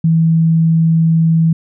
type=tone; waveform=sine; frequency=163.1 Hz; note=E3; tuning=18 cents flat; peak=-8 dBFS; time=0.04-1.53 s; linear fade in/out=5 ms; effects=none